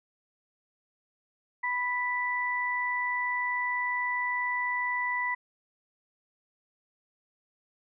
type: tone pair together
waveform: sine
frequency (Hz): 987.8 / 1975.6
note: B5 / B6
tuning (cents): 0 / 0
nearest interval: octave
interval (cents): 1200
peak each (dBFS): -31 / -29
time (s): 1.63-5.35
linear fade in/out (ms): 10
effects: none